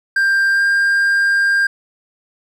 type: tone with pitch glide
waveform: triangle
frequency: 1587 to 1599.9 Hz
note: G6 to G6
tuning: +21 to +35 cents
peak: -10 dBFS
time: 0.16-1.67 s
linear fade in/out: 5 ms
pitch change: +14 cents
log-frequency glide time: 0.52-0.62 s
effects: none